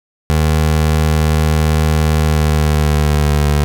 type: tone with pitch glide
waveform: 25% pulse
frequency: 77.6 to 73.33 Hz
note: D#2 to D2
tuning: -4 to -2 cents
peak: -7 dBFS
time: 0.3-3.64 s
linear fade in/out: 0 ms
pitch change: -98 cents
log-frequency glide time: 2.13-3.48 s
effects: none